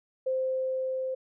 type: tone with level ramp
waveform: sine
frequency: 521 Hz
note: C5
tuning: 7 cents flat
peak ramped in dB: -25 to -29 dBFS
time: 0.26-1.15 s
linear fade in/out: 10 ms
effects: none